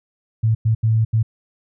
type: tone bursts at uneven times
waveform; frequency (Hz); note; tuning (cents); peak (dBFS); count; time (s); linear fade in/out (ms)
sine; 111.3; A2; +20; -13; 4; 0.43-0.55 / 0.65-0.75 / 0.83-1.05 / 1.13-1.23; 10
effects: none

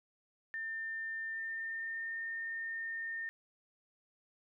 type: tone with pitch glide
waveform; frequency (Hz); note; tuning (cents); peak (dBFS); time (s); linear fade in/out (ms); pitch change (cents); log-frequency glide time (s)
sine; 1800 to 1820.9; A6 to A#6; +39 to -41; -37; 0.54-3.29; 0; +20; 1.26-2.18
effects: none

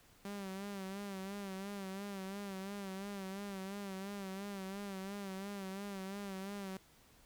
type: tone with vibrato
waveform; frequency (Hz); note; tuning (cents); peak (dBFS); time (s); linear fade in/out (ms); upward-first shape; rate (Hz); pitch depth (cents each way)
sawtooth; 196.1; G3; +1; -38; 0.25-6.77; 2; sine; 2.9; 63
effects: pink hiss -65 dBFS RMS until 7.25 s

